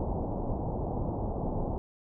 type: low-pass noise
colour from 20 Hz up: pink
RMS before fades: -32 dBFS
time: 0-1.78 s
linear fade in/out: 0 ms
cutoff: 890 Hz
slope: 48 dB/octave
effects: none